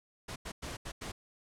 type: noise bursts at uneven times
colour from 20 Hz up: pink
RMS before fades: -41 dBFS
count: 5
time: 0.28-0.36 / 0.45-0.52 / 0.62-0.77 / 0.85-0.92 / 1.01-1.12 s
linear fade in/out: 10 ms
effects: low-pass 9000 Hz 12 dB/octave